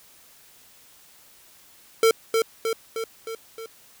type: tone with echo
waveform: square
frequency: 450.9 Hz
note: A4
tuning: 42 cents sharp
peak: -15 dBFS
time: 2.03-2.11 s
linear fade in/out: 2 ms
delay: 310 ms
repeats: 5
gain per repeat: -4 dB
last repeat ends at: 3.66 s
effects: white hiss -53 dBFS RMS until 4 s